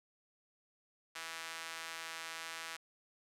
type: tone with high-pass filter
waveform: sawtooth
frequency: 163.7 Hz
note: E3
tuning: 12 cents flat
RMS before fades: -45 dBFS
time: 1.15-2.77 s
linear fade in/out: 10 ms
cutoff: 1500 Hz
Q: 0.91
effects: low-pass 11000 Hz 12 dB/octave